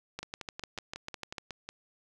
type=two click trains; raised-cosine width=0.2 ms; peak=-22 / -20 dBFS; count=9 / 9; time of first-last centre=0.23-1.69 / 0.19-1.382 s; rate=5.48 / 6.71 Hz; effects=none